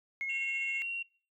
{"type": "tone with tremolo", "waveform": "sine", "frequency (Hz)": 2165, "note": "C#7", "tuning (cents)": -41, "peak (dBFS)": -31, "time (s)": [0.21, 0.82], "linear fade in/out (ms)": 0, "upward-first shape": "sine", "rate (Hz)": 15, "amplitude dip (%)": 30}
{"type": "tone", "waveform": "sine", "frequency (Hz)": 2748, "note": "F7", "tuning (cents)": -29, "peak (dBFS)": -33, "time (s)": [0.29, 1.03], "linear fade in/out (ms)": 10}
{"effects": ["noise-tail reverb RT60 0.5 s tail -26 dB re dry", "tanh soft clip ceiling -25 dBFS"]}